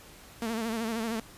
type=tone with vibrato; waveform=sawtooth; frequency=226.1 Hz; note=A3; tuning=47 cents sharp; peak=-26 dBFS; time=0.42-1.2 s; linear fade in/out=2 ms; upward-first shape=sine; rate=13 Hz; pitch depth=68 cents each way; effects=pink hiss -51 dBFS RMS until 1.37 s + resampled to 32000 Hz